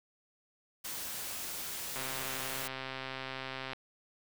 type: noise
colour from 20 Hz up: white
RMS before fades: -40 dBFS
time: 0.84-2.68 s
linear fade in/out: 10 ms
type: click train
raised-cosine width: 0.3 ms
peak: -23 dBFS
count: 235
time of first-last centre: 1.96-3.733 s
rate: 132 Hz
effects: none